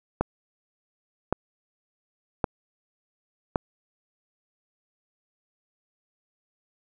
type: click train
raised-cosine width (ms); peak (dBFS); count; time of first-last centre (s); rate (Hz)
1; -8; 4; 0.21-3.558; 0.896
effects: none